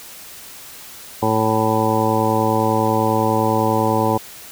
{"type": "harmonic tone", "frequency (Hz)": 110, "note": "A2", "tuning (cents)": 0, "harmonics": [1, 2, 3, 4, 5, 7, 8, 9], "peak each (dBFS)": [-23, -23, -23, -23, -23, -23, -23, -23], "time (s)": [1.22, 4.18], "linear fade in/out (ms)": 10, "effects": ["white hiss -38 dBFS RMS until 4.51 s"]}